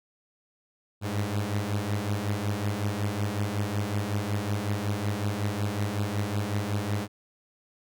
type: beating tone pair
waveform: sawtooth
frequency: 100 / 105.4 Hz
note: G2 / G#2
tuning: +35 / +26 cents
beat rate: 5.4 Hz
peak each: -26 dBFS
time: 1.01-7.08 s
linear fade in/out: 50 ms
effects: none